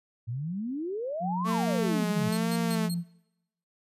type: exponential two-way sweep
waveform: sine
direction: up then down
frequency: 110 to 1155 to 110 Hz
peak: -30 dBFS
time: 0.27-2.3 s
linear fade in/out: 20 ms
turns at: 1.48 s
type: tone with pitch glide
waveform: sine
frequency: 179.6 to 172.48 Hz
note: F3 to F3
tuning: +49 to -21 cents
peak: -28 dBFS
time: 1.2-3.04 s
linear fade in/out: 50 ms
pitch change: -70 cents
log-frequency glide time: 1.44-2.67 s
type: tone with vibrato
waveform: sawtooth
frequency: 220 Hz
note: A3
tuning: in tune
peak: -24 dBFS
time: 1.44-2.9 s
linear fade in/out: 50 ms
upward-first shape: sine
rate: 1.1 Hz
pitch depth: 83 cents each way
type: tone bursts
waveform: 20% pulse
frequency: 4251 Hz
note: C8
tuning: 27 cents sharp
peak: -30 dBFS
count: 4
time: 2.32-2.944 s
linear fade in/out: 5 ms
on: 51 ms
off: 140 ms
effects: noise-tail reverb RT60 0.9 s tail -24 dB re dry + resampled to 32000 Hz